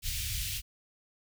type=band-stop noise; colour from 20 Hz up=pink; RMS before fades=-34 dBFS; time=0.02-0.62 s; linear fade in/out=50 ms; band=110 to 2500 Hz; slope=24 dB/octave; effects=none